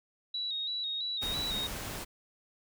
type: tone with vibrato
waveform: sine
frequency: 3835 Hz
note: A#7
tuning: 48 cents sharp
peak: -32 dBFS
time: 0.34-1.67 s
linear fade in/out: 5 ms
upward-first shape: square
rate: 3 Hz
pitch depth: 41 cents each way
type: noise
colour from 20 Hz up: pink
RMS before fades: -39 dBFS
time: 1.21-2.05 s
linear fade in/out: 20 ms
effects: none